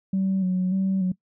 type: tone with vibrato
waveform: sine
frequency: 187.7 Hz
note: F#3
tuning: 25 cents sharp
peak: -19 dBFS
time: 0.13-1.12 s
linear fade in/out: 5 ms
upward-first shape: square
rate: 1.7 Hz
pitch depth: 35 cents each way
effects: noise-tail reverb RT60 0.1 s tail -21 dB re dry + tanh soft clip ceiling -17 dBFS